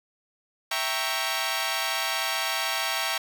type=chord; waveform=10% pulse; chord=E diminished seventh; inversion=none; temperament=equal; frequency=659.3 / 784 / 932.3 / 1108.7 Hz; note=E5 / G5 / Bb5 / Db6; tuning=0 / 0 / 0 / 0 cents; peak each=-23 dBFS; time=0.71-3.18 s; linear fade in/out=5 ms; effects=none

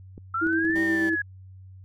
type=clicks; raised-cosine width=3 ms; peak=-28 dBFS; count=6; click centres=0.179 / 0.466 / 0.646 / 0.698 / 0.743 / 0.783 s
type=linear two-way sweep; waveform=sine; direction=up then down; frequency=1310 to 1850 to 1661 Hz; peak=-24 dBFS; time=0.34-1.22 s; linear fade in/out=5 ms; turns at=0.8 s
type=tone with tremolo; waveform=sine; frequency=326.7 Hz; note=E4; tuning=15 cents flat; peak=-22 dBFS; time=0.41-1.16 s; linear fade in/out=20 ms; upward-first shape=square; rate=8.3 Hz; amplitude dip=25%
type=tone; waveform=15% pulse; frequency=196 Hz; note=G3; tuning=in tune; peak=-28 dBFS; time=0.75-1.1 s; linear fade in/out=10 ms
effects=added 94 Hz sine -43 dBFS peak until 1.84 s

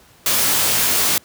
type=noise with comb filter; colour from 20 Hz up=white; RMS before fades=-17 dBFS; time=0.26-1.18 s; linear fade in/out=2 ms; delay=19 ms; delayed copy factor=+0.85; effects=pink hiss -50 dBFS RMS until 1.24 s + high-pass 60 Hz 12 dB/octave

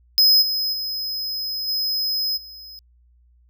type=tone with level steps; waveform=square; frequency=5080 Hz; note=D#8; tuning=35 cents sharp; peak=-12 / -21 / -25 / -21 / -38 dBFS; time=0.18-2.79 s; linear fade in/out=0 ms; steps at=0.41 / 0.72 / 1.67 / 2.36 s; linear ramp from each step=20 ms; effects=added 60 Hz sine -53 dBFS peak until 3.49 s

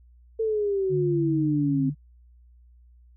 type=exponential sweep; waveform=sine; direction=down; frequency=451.5 to 261.6 Hz; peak=-22 dBFS; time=0.39-1.9 s; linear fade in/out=10 ms
type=tone; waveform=sine; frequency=146.83 Hz; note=D3; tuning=in tune; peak=-25 dBFS; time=0.89-1.95 s; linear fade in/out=50 ms
effects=added 60 Hz sine -51 dBFS peak until 3.16 s

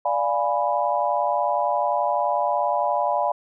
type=chord; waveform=sine; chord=D diminished seventh; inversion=none; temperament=equal; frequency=587.3 / 698.5 / 830.6 / 987.8 Hz; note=D5 / F5 / Ab5 / Cb6; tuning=0 / 0 / 0 / 0 cents; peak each=-25 dBFS; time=0.05-3.32 s; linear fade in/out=5 ms; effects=none

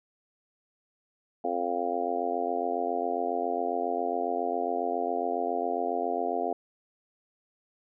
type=harmonic tone; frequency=87.31 Hz; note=F2; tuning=in tune; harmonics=3 / 4 / 5 / 6 / 7 / 8 / 9; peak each=-37 / -36 / -34 / -37 / -39 / -30 / -36 dBFS; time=1.44-6.53 s; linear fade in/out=5 ms; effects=none

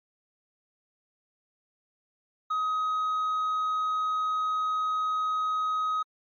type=tone with hard clipping; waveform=triangle; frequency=1262 Hz; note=D#6; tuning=24 cents sharp; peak=-24 dBFS; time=2.5-6.03 s; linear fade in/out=10 ms; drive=1 dB; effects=MP3 48 kbps

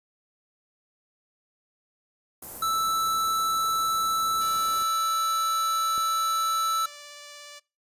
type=band-stop noise; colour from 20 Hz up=white; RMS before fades=-37 dBFS; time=2.42-4.83 s; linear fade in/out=5 ms; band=830 to 12000 Hz; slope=12 dB/octave
type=tone; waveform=square; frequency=1318.5 Hz; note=E6; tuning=in tune; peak=-24 dBFS; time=2.62-6.86 s; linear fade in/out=5 ms
type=tone with vibrato; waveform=5% pulse; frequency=584 Hz; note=D5; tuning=10 cents flat; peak=-31 dBFS; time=4.4-7.6 s; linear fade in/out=20 ms; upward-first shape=triangle; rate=17 Hz; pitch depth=11 cents each way
type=click; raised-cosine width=2 ms; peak=-31 dBFS; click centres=5.979 s
effects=noise-tail reverb RT60 0.3 s tail -24 dB re dry + resampled to 32000 Hz

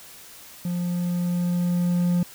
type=tone with level ramp; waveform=triangle; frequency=175.9 Hz; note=F3; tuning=13 cents sharp; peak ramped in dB=-22 to -16 dBFS; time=0.65-2.23 s; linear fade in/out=2 ms; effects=white hiss -45 dBFS RMS until 2.34 s

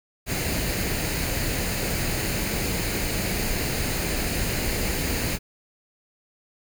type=noise with comb filter; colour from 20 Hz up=pink; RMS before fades=-26 dBFS; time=0.26-5.39 s; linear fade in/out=50 ms; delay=0.44 ms; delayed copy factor=+0.5; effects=none

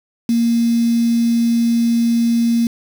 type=tone with quantisation; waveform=sine; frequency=233.1 Hz; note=A#3; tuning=in tune; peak=-12 dBFS; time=0.29-2.67 s; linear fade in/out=2 ms; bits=5; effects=none

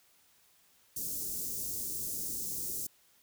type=band-stop noise; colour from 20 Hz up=white; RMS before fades=-37 dBFS; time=0.96-2.87 s; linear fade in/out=5 ms; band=420 to 5900 Hz; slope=24 dB/octave; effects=white hiss -66 dBFS RMS until 3.22 s

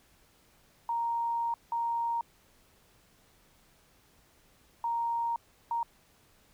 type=tone bursts at uneven times; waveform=sine; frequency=932.3 Hz; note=A#5; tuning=in tune; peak=-28 dBFS; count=4; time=0.89-1.54 / 1.72-2.21 / 4.84-5.36 / 5.71-5.83 s; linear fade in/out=2 ms; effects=pink hiss -64 dBFS RMS until 6.53 s

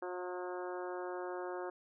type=harmonic tone with a mistuned harmonic; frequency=180 Hz; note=F#3; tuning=47 cents flat; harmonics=2 / 3 / 4 / 5 / 6 / 7 / 8 / 9; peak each=-41 / -45 / -47 / -49 / -51 / -52 / -53 / -54 dBFS; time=0.02-1.7 s; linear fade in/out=5 ms; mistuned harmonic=5; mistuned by=+24 cents; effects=none

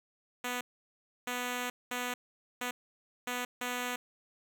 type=tone bursts at uneven times; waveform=5% pulse; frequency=246.9 Hz; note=B3; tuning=in tune; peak=-22 dBFS; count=6; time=0.44-0.61 / 1.27-1.7 / 1.91-2.14 / 2.61-2.71 / 3.27-3.45 / 3.61-3.96 s; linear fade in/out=5 ms; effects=none

